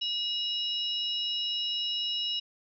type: tone cluster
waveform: sine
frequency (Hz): 2879 / 3883 / 5310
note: F#7 / B7 / E8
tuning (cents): -48 / -30 / +12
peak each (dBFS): -30 / -35 / -38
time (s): 0.01-2.4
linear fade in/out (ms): 10
effects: none